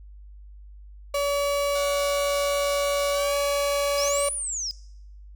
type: tone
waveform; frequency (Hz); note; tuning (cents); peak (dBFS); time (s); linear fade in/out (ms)
35% pulse; 569; C#5; +45; -21; 1.14-4.29; 5
type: tone with pitch glide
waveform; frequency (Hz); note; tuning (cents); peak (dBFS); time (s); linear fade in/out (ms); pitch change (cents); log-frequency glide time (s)
5% pulse; 732 to 840.8; F#5 to G#5; -19 to +21; -22; 1.75-4.09; 5; +240; 3.11-3.35
type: linear two-way sweep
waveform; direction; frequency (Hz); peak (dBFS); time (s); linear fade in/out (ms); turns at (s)
sine; up then down; 4901 to 9956 to 4901; -27; 3.98-4.71; 0; 4.33
effects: noise-tail reverb RT60 0.8 s tail -22 dB re dry + added 50 Hz sine -42 dBFS peak until 5.35 s